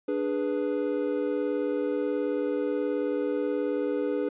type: chord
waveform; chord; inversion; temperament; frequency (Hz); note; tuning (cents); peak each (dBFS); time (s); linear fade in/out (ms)
triangle; G# diminished; second; equal; 293.7 / 415.3 / 493.9; D4 / G#4 / B4; 0 / 0 / 0; -28; 0.08-4.29; 5
effects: resampled to 8000 Hz

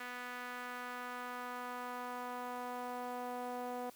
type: tone with band-pass filter sweep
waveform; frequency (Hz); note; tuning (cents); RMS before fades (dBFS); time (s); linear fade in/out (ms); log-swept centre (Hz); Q
sawtooth; 246.9; B3; 0; -43; 0-3.9; 5; 1700 to 680; 1.7
effects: white hiss -61 dBFS RMS until 3.95 s

